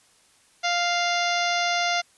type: harmonic tone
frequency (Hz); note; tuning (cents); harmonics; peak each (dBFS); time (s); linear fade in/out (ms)
698.5; F5; 0; 1 / 2 / 3 / 4 / 5 / 6 / 7 / 8 / 9; -25 / -29 / -28 / -33 / -32 / -35 / -34 / -36 / -37; 0.63-2.02; 20
effects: white hiss -59 dBFS RMS until 2.17 s + resampled to 24000 Hz